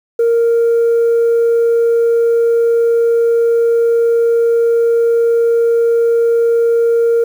sine tone, 464.8 Hz, A#4, 5 cents flat, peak -7 dBFS, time 0.19-7.24 s, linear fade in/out 5 ms, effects tanh soft clip ceiling -7 dBFS + 7-bit

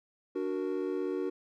triangle chord, D augmented, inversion none, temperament equal, 293.7 / 370 / 466.2 Hz, D4 / F#4 / A#4, 0 / 0 / 0 cents, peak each -34 / -31 / -35 dBFS, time 0.35-1.3 s, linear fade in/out 10 ms, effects none

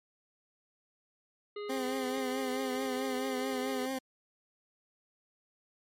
harmonic tone, 413.7 Hz, G#4, 7 cents flat, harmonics 1 / 3 / 5 / 7 / 9 / 10, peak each -37 / -47 / -51 / -54 / -56 / -57 dBFS, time 1.56-3.86 s, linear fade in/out 5 ms
20% pulse tone with vibrato, 259.8 Hz, C4, 12 cents flat, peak -28 dBFS, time 1.69-3.99 s, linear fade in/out 10 ms, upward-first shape triangle, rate 4.6 Hz, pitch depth 53 cents each way
effects MP3 64 kbps

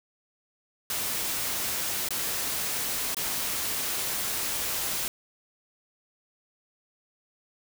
white noise with dropouts, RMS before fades -30 dBFS, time 0.9-5.08 s, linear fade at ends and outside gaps 1 ms, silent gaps 2.087-2.106 / 3.146-3.168 s, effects none

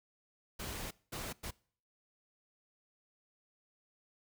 pink noise bursts at uneven times, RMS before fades -42 dBFS, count 3, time 0.59-0.91 / 1.12-1.33 / 1.43-1.51 s, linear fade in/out 10 ms, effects noise-tail reverb RT60 0.5 s tail -23 dB re dry

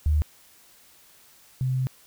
sine tone pair in turn, 75.7 / 129.61 Hz, D#2 / C3, -47 / -16 cents, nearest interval major sixth, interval 931 cents, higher second, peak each -18 / -22 dBFS, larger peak first, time 0.06-0.22 / 1.61-1.87 s, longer second, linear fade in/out 0 ms, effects white hiss -55 dBFS RMS until 2.06 s

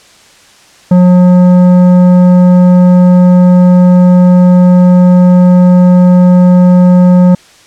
sine tone with tanh clipping, 180 Hz, F#3, 47 cents flat, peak -3 dBFS, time 0.91-7.35 s, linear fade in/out 5 ms, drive 11 dB, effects white hiss -40 dBFS RMS until 7.66 s + low-pass 7000 Hz 12 dB/octave

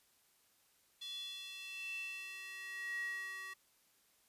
square tone with high-pass filter sweep, 381 Hz, G4, 49 cents flat, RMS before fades -45 dBFS, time 1.01-3.54 s, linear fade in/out 10 ms, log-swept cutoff 3600 to 1600 Hz, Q 9.6, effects white hiss -72 dBFS RMS until 4.28 s + resampled to 32000 Hz

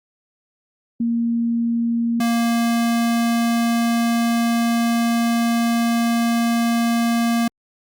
sine / square tone pair in turn, 233.1 / 233.1 Hz, A#3 / A#3, 0 / 0 cents, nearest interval unison, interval 0 cents, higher neither, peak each -17 dBFS, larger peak neither, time 1-2.2 / 2.2-7.48 s, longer second, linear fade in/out 5 ms, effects Opus 48 kbps

